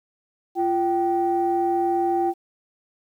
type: tone pair together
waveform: sine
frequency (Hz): 345.9 / 776.5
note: F4 / G5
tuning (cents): -17 / -17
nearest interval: octave + major second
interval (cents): 1400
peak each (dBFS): -21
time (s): 0.55-2.34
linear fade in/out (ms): 50
effects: tanh soft clip ceiling -12 dBFS + 9-bit